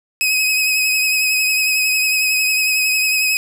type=tone with vibrato; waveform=sawtooth; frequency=2538 Hz; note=D#7; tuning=34 cents sharp; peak=-11 dBFS; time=0.21-3.37 s; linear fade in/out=0 ms; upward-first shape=triangle; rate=11 Hz; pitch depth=33 cents each way; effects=none